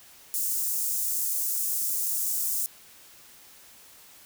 white high-pass noise, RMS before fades -28 dBFS, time 0.34-2.66 s, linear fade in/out 0 ms, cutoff 6700 Hz, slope 24 dB/octave, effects white hiss -52 dBFS RMS until 4.25 s

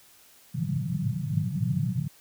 white band-pass noise, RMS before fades -28 dBFS, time 0.54-2.08 s, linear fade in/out 10 ms, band 100 to 190 Hz, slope 96 dB/octave, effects white hiss -56 dBFS RMS until 2.2 s

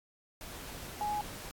sine tone in noise, 836 Hz, G#5, 11 cents sharp, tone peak -31 dBFS, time 1.01-1.21 s, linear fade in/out 0 ms, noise pink, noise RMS -45 dBFS, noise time 0.41-1.51 s, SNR +11 dB, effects AAC 64 kbps

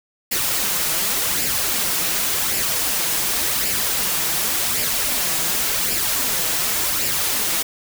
white noise with flanger, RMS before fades -21 dBFS, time 0.31-7.63 s, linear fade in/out 10 ms, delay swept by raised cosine 0.4 to 6.3 ms, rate 0.89 Hz, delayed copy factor +0.5, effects none

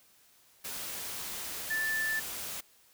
sine tone in noise, 1760 Hz, A6, in tune, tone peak -29 dBFS, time 1.7-2.2 s, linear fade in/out 10 ms, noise white, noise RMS -39 dBFS, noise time 0.64-2.61 s, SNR +7 dB, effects white hiss -63 dBFS RMS until 2.93 s

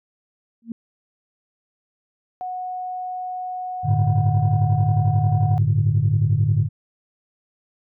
sine tone with exponential growth, 230 Hz, A#3, 23 cents flat, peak -22 dBFS, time 0.62-0.72 s, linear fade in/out 2 ms, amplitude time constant 21 ms
sine tone, 734 Hz, F#5, 14 cents flat, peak -26 dBFS, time 2.41-5.58 s, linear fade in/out 0 ms
sine chord, G suspended second, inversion none, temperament equal with one note detuned, 98.79 / 110 / 146.83 Hz, G2 / A2 / D3, +14 / 0 / 0 cents, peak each -20 / -18 / -20 dBFS, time 3.83-6.69 s, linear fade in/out 50 ms
effects tanh soft clip ceiling -8 dBFS

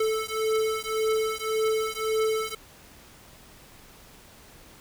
square beating tone pair, 437.5 / 439.3 Hz, A4 / A4, -10 / -3 cents, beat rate 1.8 Hz, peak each -28 dBFS, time 0-2.55 s, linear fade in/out 5 ms, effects pink hiss -51 dBFS RMS until 4.8 s

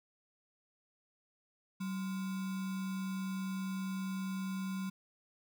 sine tone with sample-and-hold, 190 Hz, F#3, 46 cents sharp, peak -35 dBFS, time 1.8-4.9 s, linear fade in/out 10 ms, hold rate 1225 Hz, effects none

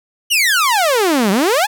sawtooth exponential two-way sweep, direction down then up, 3022 to 185.1 to 900 Hz, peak -8 dBFS, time 0.3-1.67 s, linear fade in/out 20 ms, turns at 1.31 s, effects none

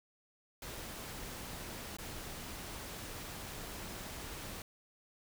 pink noise with dropouts, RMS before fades -45 dBFS, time 0.62-4.62 s, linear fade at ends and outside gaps 2 ms, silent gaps 1.969-1.985 s, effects none

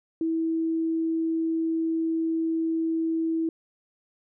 sine tone, 325.6 Hz, E4, 21 cents flat, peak -23 dBFS, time 0.21-3.49 s, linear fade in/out 2 ms, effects none

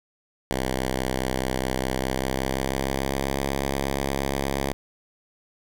5% pulse tone with pitch glide, 64.8 to 68.46 Hz, C2 to C#2, -16 to -21 cents, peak -13 dBFS, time 0.51-4.73 s, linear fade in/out 0 ms, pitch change +95 cents, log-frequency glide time 1.9-3.44 s, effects none

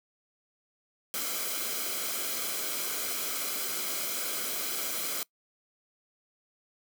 white noise with comb filter, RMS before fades -33 dBFS, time 1.14-5.23 s, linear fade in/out 0 ms, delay 1.1 ms, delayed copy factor -0.6, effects noise-tail reverb RT60 0.1 s tail -23 dB re dry + high-pass 200 Hz 12 dB/octave

